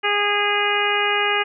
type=harmonic tone; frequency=410.9 Hz; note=G#4; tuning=18 cents flat; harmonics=1 / 2 / 3 / 4 / 5 / 6 / 7; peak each=-25 / -25 / -25 / -25 / -25 / -25 / -25 dBFS; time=0.03-1.44 s; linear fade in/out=20 ms; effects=none